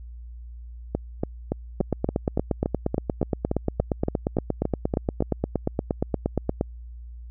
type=two click trains; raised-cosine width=2 ms; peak=-9 / -10 dBFS; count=42 / 16; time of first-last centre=1.81-6.611 / 0.95-5.224 s; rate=8.54 / 3.51 Hz; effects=added 59 Hz sine -37 dBFS peak until 7.3 s